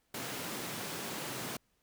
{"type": "high-pass noise", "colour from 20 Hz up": "pink", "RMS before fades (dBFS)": -40, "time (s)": [0.14, 1.57], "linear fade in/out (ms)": 5, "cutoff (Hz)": 130, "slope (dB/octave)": 24, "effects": ["pink hiss -75 dBFS RMS until 1.82 s"]}